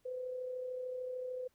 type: tone with amplitude modulation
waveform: sine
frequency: 506 Hz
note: B4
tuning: 42 cents sharp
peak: -36 dBFS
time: 0.05-1.48 s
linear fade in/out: 10 ms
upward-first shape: sine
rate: 33.4 Hz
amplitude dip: 40%
effects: pink hiss -75 dBFS RMS until 1.54 s